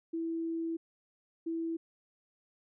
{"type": "tone bursts at uneven times", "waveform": "sine", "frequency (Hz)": 329.4, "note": "E4", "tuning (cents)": -1, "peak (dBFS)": -32, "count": 2, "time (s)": [[0.13, 0.77], [1.46, 1.77]], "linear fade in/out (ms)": 10, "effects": []}